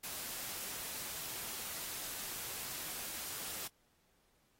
white noise, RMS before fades -43 dBFS, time 0.03-3.68 s, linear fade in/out 10 ms, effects pink hiss -74 dBFS RMS until 4.59 s + AAC 48 kbps

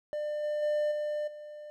triangle tone with level steps, 598 Hz, D5, 31 cents sharp, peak -29 / -27 / -24 / -28 / -40 dBFS, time 0.13-1.7 s, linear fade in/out 0 ms, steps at 0.43 / 0.62 / 0.91 / 1.27 s, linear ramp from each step 10 ms, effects none

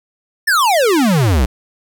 square exponential sweep, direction down, 1838 to 55.9 Hz, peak -11 dBFS, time 0.47-1.46 s, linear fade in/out 10 ms, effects none

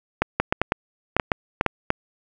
clicks, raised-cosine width 0.5 ms, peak -3 dBFS, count 11, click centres 0.22 / 0.4 / 0.525 / 0.616 / 0.721 / 1.166 / 1.198 / 1.318 / 1.611 / 1.663 / 1.904 s, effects none

